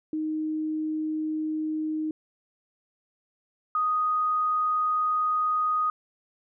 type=tone pair in turn; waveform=sine; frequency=311.1 / 1244.4 Hz; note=D#4 / D#6; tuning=0 / 0 cents; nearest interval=2 octaves; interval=2400 cents; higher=second; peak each=-26 / -22 dBFS; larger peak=second; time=0.13-2.11 / 3.75-5.9 s; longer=second; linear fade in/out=2 ms; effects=none